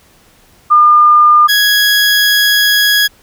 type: tone pair in turn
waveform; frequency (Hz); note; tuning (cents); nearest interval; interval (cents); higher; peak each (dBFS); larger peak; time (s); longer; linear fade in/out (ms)
sine / 20% pulse; 1207 / 1664.9; D6 / G#6; +47 / +4; tritone; 557; second; -3; neither; 0.7-1.48 / 1.48-3.08; second; 20
effects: pink hiss -47 dBFS RMS until 3.22 s